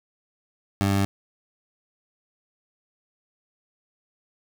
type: tone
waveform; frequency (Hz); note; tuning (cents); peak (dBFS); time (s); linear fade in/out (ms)
20% pulse; 98.7; G2; +12; -15; 0.81-1.05; 0
effects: none